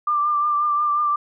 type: tone with vibrato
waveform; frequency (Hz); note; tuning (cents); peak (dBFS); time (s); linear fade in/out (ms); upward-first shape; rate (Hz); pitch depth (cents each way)
sine; 1186; D6; +17; -17; 0.07-1.16; 5; triangle; 5.6; 33
effects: none